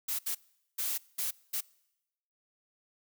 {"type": "noise bursts at uneven times", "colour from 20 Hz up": "blue", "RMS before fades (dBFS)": -33, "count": 5, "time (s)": [[0.08, 0.19], [0.26, 0.35], [0.78, 0.98], [1.18, 1.31], [1.53, 1.61]], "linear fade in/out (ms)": 10, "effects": ["noise-tail reverb RT60 0.9 s tail -24 dB re dry"]}